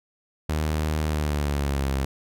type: tone with pitch glide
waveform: sawtooth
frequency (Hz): 77.1 to 67.51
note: D#2 to C#2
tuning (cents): -15 to -45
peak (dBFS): -19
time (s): 0.49-2.05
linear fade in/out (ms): 5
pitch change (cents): -230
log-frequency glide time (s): 1.06-1.93
effects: none